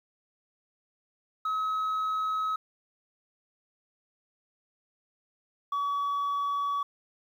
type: tone pair in turn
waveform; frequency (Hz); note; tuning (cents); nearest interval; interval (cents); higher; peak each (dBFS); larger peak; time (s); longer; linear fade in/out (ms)
sine; 1280 / 1135.6; D#6 / C#6; +49 / +41; major second; 208; first; -24; neither; 1.45-2.56 / 5.72-6.83; neither; 5
effects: tanh soft clip ceiling -26 dBFS + 10-bit